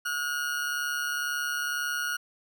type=tone with amplitude modulation; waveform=40% pulse; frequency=1440 Hz; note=F#6; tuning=47 cents flat; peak=-25 dBFS; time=0.05-2.17 s; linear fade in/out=10 ms; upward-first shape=sine; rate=142 Hz; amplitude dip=55%; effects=none